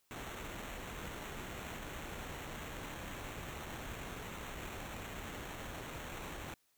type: noise with sample-and-hold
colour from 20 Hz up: pink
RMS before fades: -45 dBFS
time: 0.11-6.54 s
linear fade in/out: 0 ms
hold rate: 4900 Hz
effects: white hiss -75 dBFS RMS until 6.77 s